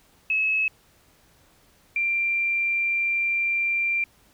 sine tone pair in turn, 2583 / 2369 Hz, E7 / D7, -36 / +14 cents, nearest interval minor second, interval 150 cents, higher first, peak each -20 / -21 dBFS, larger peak first, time 0.3-0.68 / 1.96-4.04 s, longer second, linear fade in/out 2 ms, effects pink hiss -59 dBFS RMS until 4.33 s

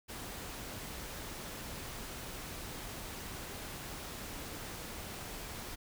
pink noise, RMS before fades -44 dBFS, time 0.08-5.76 s, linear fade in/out 20 ms, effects none

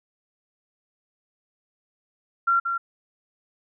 sine tone with echo, 1373 Hz, F6, 30 cents flat, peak -17 dBFS, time 2.47-2.6 s, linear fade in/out 10 ms, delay 180 ms, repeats 1, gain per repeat -6 dB, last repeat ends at 2.78 s, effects none

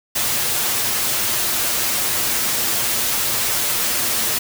white noise with comb filter, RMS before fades -20 dBFS, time 0.15-4.39 s, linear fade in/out 10 ms, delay 8.5 ms, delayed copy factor +0.6, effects none

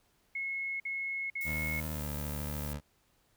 sine tone bursts, 2177 Hz, C#7, 32 cents flat, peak -33 dBFS, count 3, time 0.35-1.802 s, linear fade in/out 5 ms, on 450 ms, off 51 ms
violet noise, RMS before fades -44 dBFS, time 1.41-2.73 s, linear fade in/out 2 ms
20% pulse tone with pitch glide, 77.78 to 73.41 Hz, D#2 to D2, 0 to 0 cents, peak -31 dBFS, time 1.44-2.81 s, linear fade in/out 50 ms, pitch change -100 cents, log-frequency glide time 1.91-2.05 s
effects pink hiss -71 dBFS RMS until 3.36 s

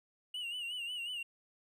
triangle tone with vibrato, 2871 Hz, F7, 47 cents sharp, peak -36 dBFS, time 0.34-1.23 s, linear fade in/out 5 ms, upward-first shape sine, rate 5.5 Hz, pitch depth 80 cents each way, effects none

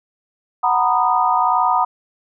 sine chord, B major seventh, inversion second, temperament just, 740.8 / 926 / 987.8 / 1234.7 Hz, F#5 / A#5 / B5 / D#6, +2 / -12 / 0 / -14 cents, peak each -19 dBFS, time 0.63-1.85 s, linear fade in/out 10 ms, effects none

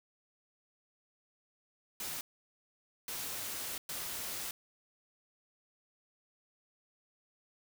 white noise bursts at uneven times, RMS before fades -40 dBFS, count 3, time 2-2.21 / 3.08-3.78 / 3.89-4.51 s, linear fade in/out 2 ms, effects none

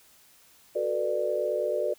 sine chord, B minor seventh, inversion second, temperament just, 370.4 / 444.5 / 493.9 / 592.7 Hz, F#4 / A4 / B4 / D5, +2 / +18 / 0 / +16 cents, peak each -33 / -32 / -31 / -28 dBFS, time 0.75-1.94 s, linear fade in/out 10 ms, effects white hiss -58 dBFS RMS until 1.98 s

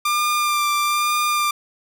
sawtooth tone with vibrato, 1193 Hz, D6, 27 cents sharp, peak -14 dBFS, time 0.05-1.51 s, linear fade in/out 5 ms, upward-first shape sine, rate 1.1 Hz, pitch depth 18 cents each way, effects none

